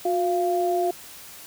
sine tone pair together, 360 / 690.7 Hz, F#4 / F5, -47 / -19 cents, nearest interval major seventh, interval 1128 cents, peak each -23 dBFS, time 0.05-0.91 s, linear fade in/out 5 ms, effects white hiss -43 dBFS RMS until 1.46 s

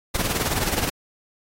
pink noise with tremolo, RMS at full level -22 dBFS, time 0.14-0.9 s, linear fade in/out 10 ms, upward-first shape sine, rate 19 Hz, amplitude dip 65%, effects AAC 48 kbps

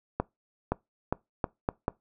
accelerating click train, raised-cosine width 1 ms, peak -12 dBFS, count 6, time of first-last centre 0.2-1.881 s, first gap 520 ms, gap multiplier 0.78, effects noise-tail reverb RT60 0.2 s tail -23 dB re dry

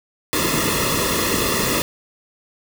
pink noise with comb filter, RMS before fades -20 dBFS, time 0.33-1.82 s, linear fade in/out 0 ms, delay 1.3 ms, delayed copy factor -0.9, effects none

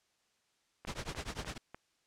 click train, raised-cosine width 0.5 ms, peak -30 dBFS, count 4, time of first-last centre 0.85-1.746 s, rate 3.35 Hz
pink noise with tremolo, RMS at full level -37 dBFS, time 0.87-1.58 s, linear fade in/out 5 ms, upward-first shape triangle, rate 10 Hz, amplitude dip 100%
effects white hiss -75 dBFS RMS until 2.06 s + low-pass 7000 Hz 12 dB/octave

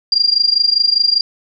sine tone with amplitude modulation, 4781 Hz, D8, 30 cents sharp, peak -7 dBFS, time 0.12-1.21 s, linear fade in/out 2 ms, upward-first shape sine, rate 25 Hz, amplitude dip 85%, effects none

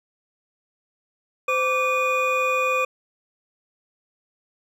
triangle tone cluster, 515 / 1164 / 2459 Hz, C5 / D6 / D#7, -28 / -16 / -21 cents, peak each -22 dBFS, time 1.48-2.85 s, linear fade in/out 5 ms, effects none

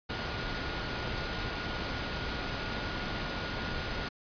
sine tone in noise, 1436 Hz, F6, 48 cents sharp, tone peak -43 dBFS, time 0.09-4.09 s, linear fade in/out 10 ms, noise pink, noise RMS -35 dBFS, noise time 0.09-4.09 s, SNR -11 dB, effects resampled to 11025 Hz

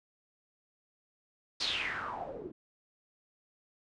white noise with low-pass filter sweep, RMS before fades -37 dBFS, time 1.6-2.52 s, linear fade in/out 10 ms, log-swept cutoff 4700 to 300 Hz, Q 6.4, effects resampled to 22050 Hz

